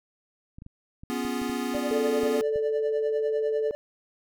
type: clicks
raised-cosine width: 5 ms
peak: -31 dBFS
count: 10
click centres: 0.585 / 0.621 / 0.664 / 1.035 / 1.25 / 1.417 / 1.497 / 1.75 / 2.234 / 2.559 s
type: chord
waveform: square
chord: C# dominant seventh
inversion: third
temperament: equal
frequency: 246.9 / 277.2 / 349.2 / 415.3 Hz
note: B3 / C#4 / E#4 / G#4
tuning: 0 / 0 / 0 / 0 cents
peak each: -31 / -34 / -37 / -37 dBFS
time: 1.1-2.41 s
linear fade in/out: 0 ms
type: tone with tremolo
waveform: triangle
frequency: 587 Hz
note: D5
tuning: 1 cent flat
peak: -25 dBFS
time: 1.74-3.75 s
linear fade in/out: 0 ms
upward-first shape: triangle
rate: 10 Hz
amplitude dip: 95%
type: tone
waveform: sine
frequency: 438.9 Hz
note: A4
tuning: 4 cents flat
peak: -24 dBFS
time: 1.91-3.71 s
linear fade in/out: 0 ms
effects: none

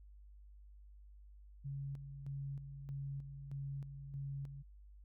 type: tone with tremolo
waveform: sine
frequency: 138.59 Hz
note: C#3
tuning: in tune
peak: -40 dBFS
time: 1.64-4.63 s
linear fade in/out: 20 ms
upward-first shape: square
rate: 1.6 Hz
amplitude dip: 55%
effects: added 50 Hz sine -55 dBFS peak until 5.04 s

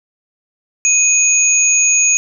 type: tone pair together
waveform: sine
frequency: 2500 / 6670 Hz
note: D#7 / G#8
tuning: +8 / +7 cents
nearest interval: octave + perfect fourth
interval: 1699 cents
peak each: -16 / -10 dBFS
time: 0.85-2.17 s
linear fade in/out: 0 ms
effects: none

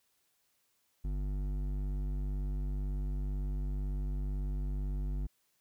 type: tone with hard clipping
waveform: sine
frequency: 49 Hz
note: G1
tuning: in tune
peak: -34 dBFS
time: 1.04-5.27 s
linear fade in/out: 10 ms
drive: 11 dB
effects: white hiss -75 dBFS RMS until 5.6 s

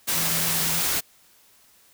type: tone in noise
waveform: sine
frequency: 164.81 Hz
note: E3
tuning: in tune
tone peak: -33 dBFS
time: 0.15-0.82 s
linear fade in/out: 20 ms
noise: white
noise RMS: -24 dBFS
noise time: 0.07-1.01 s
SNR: -12 dB
effects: white hiss -57 dBFS RMS until 1.93 s

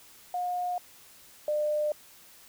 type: tone pair in turn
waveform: sine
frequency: 717 / 600.3 Hz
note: F5 / D5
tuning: +45 / +38 cents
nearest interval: minor third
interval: 307 cents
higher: first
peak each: -28 / -25 dBFS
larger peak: second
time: 0.34-0.78 / 1.48-1.92 s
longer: neither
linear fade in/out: 2 ms
effects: white hiss -54 dBFS RMS until 2.48 s

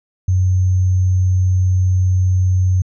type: tone with sample-and-hold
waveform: sine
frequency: 92.5 Hz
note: F#2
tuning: in tune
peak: -11 dBFS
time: 0.28-2.82 s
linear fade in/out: 5 ms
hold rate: 6300 Hz
effects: resampled to 22050 Hz

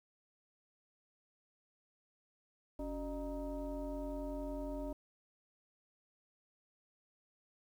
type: tone with frequency modulation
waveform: sine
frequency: 281.4 Hz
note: C#4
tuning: 26 cents sharp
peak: -38 dBFS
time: 2.79-4.93 s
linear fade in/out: 5 ms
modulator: 327 Hz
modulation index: 1.3
effects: 11-bit

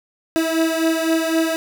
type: beating tone pair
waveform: 30% pulse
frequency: 323.6 / 327.5 Hz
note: E4 / E4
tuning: -32 / -11 cents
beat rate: 3.9 Hz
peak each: -16 / -19 dBFS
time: 0.36-1.56 s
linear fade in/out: 0 ms
effects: none

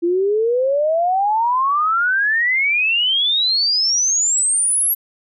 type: exponential sweep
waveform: sine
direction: up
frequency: 335.1 to 11710 Hz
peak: -14 dBFS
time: 0.02-4.95 s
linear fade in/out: 20 ms
effects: none

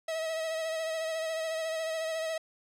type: tone with vibrato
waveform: 45% pulse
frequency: 643 Hz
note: E5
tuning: 43 cents flat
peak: -31 dBFS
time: 0.08-2.38 s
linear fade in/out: 5 ms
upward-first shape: sine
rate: 14 Hz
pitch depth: 29 cents each way
effects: low-pass 10000 Hz 12 dB/octave

